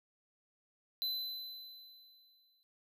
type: tone with exponential decay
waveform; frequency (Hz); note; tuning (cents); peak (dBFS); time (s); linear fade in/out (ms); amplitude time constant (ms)
square; 4026; B7; +33; -33; 1.02-2.63; 0; 350
effects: none